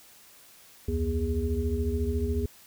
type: tone cluster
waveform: sine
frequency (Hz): 69.6 / 83.6 / 241 / 410.7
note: C#2 / E2 / B3 / G#4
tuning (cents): +8 / +25 / -42 / -19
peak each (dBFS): -29 / -30 / -33 / -32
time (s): 0.88-2.46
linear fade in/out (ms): 5
effects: white hiss -54 dBFS RMS until 2.66 s